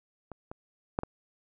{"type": "clicks", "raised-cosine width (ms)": 1, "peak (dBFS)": [-27, -26, -13, -20], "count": 4, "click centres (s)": [0.317, 0.515, 0.989, 1.034], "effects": []}